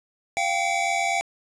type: tone cluster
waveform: square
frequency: 693 / 781 / 2279 Hz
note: F5 / G5 / C#7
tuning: -14 / -7 / +47 cents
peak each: -27 dBFS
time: 0.37-1.21 s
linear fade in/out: 0 ms
effects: resampled to 22050 Hz + 10-bit